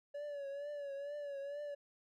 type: tone with vibrato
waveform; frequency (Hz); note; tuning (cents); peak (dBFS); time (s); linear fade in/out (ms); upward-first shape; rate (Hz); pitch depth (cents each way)
triangle; 570; C#5; +48; -39; 0.14-1.75; 10; triangle; 2.2; 66
effects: none